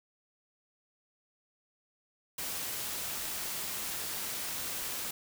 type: noise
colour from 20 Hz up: white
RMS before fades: -37 dBFS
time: 2.38-5.11 s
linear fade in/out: 5 ms
effects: none